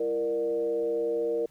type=tone with frequency modulation; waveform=sine; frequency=466.2 Hz; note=A#4; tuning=in tune; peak=-25 dBFS; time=0-1.46 s; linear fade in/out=5 ms; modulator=131 Hz; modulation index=0.68; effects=pink hiss -63 dBFS RMS until 1.5 s